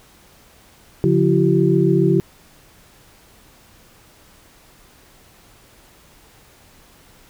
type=tone cluster; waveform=sine; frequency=143.2 / 177.7 / 337 / 384 Hz; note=D3 / F3 / E4 / G4; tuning=-43 / +30 / +38 / -36 cents; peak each=-18 dBFS; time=1.04-2.2 s; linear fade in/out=0 ms; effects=pink hiss -50 dBFS RMS until 7.29 s